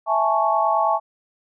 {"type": "chord", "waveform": "sine", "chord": "A major seventh", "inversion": "second", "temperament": "equal", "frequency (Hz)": [659.3, 830.6, 880, 1108.7], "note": ["E5", "G#5", "A5", "C#6"], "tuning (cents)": [0, 0, 0, 0], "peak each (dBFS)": -22, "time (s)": [0.06, 1], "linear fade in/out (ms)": 50, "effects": []}